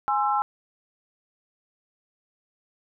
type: chord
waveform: sine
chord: Ab augmented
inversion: none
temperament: equal with one note detuned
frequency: 830.6 / 1046.5 / 1333.8 Hz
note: Ab5 / C6 / E6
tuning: 0 / 0 / +20 cents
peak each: -23 / -28 / -26 dBFS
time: 0.08-0.42 s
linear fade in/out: 0 ms
effects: none